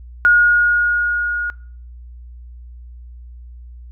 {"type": "tone with level ramp", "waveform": "sine", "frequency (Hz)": 1438, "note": "F#6", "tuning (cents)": -50, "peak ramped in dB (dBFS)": [-7, -19], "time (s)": [0.25, 1.5], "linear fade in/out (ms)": 0, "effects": ["noise-tail reverb RT60 0.5 s tail -23 dB re dry", "added 60 Hz sine -34 dBFS peak until 3.91 s"]}